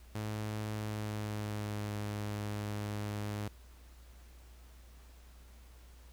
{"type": "tone with pitch glide", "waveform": "sawtooth", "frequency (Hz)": [106.9, 104.1], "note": ["A2", "G#2"], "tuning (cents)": [-49, 5], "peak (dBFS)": -32, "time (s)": [0.15, 3.48], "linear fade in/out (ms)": 5, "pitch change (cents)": -46, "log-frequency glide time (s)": [0.78, 1.9], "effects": ["added 60 Hz sine -53 dBFS peak until 6.12 s", "pink hiss -63 dBFS RMS until 6.12 s"]}